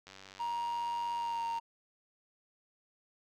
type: click train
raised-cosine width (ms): 0.2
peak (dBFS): -33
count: 147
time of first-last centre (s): 0.07-1.585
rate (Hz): 96.4
type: tone with pitch glide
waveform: triangle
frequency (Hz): 943 to 925.7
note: A#5 to A#5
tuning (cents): +20 to -12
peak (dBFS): -31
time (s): 0.39-1.6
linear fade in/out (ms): 20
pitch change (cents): -32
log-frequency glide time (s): 1.15-1.45
effects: none